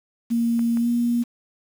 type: tone with pitch glide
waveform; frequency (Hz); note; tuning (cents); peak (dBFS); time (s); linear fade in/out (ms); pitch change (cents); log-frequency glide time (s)
sine; 233.1 to 237.9; A#3 to A#3; 0 to +35; -18; 0.3-1.24; 20; +35; 0.79-0.88
type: clicks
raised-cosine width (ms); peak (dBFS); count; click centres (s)
0.5; -24; 2; 0.593 / 0.772
effects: 7-bit